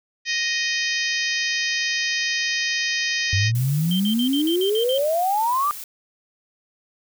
harmonic tone, 622.3 Hz, D#5, in tune, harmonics 3 / 4 / 5 / 6 / 7 / 8 / 9 / 10, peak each -25 / -27 / -31 / -32 / -33 / -29 / -34 / -34 dBFS, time 0.25-3.52 s, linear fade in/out 50 ms
sine exponential sweep, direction up, 93.7 to 1214 Hz, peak -18 dBFS, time 3.33-5.71 s, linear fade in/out 0 ms
blue noise, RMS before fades -35 dBFS, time 3.55-5.84 s, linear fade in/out 2 ms
sine tone bursts, 3136 Hz, G7, in tune, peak -25 dBFS, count 8, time 3.91-4.978 s, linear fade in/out 2 ms, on 88 ms, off 52 ms
effects none

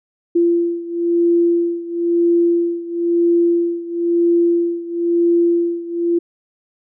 sine beating tone pair, 341.9 / 342.9 Hz, F4 / F4, -37 / -32 cents, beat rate 1 Hz, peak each -15 / -18 dBFS, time 0.35-6.19 s, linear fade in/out 10 ms, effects none

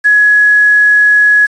sine tone with quantisation, 1682 Hz, G#6, 22 cents sharp, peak -4 dBFS, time 0.04-1.47 s, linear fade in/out 20 ms, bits 5, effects resampled to 22050 Hz

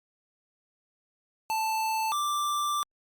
square tone pair in turn, 882 / 1177.3 Hz, A5 / D6, +4 / +4 cents, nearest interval perfect fourth, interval 500 cents, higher second, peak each -27 dBFS, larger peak neither, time 1.5-2.12 / 2.12-2.83 s, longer second, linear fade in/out 0 ms, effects Opus 48 kbps

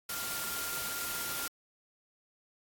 sine tone in noise, 1396.9 Hz, F6, in tune, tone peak -42 dBFS, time 0.09-1.48 s, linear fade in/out 5 ms, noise white, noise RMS -37 dBFS, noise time 0.09-1.48 s, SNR -8 dB, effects AAC 64 kbps

